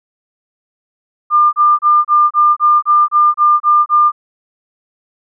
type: tone bursts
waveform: sine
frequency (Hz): 1200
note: D6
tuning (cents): +37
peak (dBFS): -6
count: 11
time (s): 1.3-4.12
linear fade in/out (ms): 50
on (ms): 230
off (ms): 29
effects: none